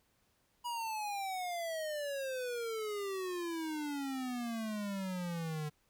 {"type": "exponential sweep", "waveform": "square", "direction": "down", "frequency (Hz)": [973, 148.9], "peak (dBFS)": -37, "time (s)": [0.64, 5.7], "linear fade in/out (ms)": 20, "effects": ["pink hiss -74 dBFS RMS until 5.89 s"]}